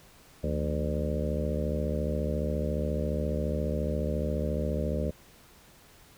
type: harmonic tone with a mistuned harmonic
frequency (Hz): 74.4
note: D2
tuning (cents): +23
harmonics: 1 / 2 / 3 / 4 / 5 / 6 / 7 / 8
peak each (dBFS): -31 / -34 / -35 / -40 / -41 / -38 / -36 / -37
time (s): 0.43-5.11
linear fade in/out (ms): 10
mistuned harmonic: 2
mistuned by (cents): +130
effects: pink hiss -56 dBFS RMS until 6.17 s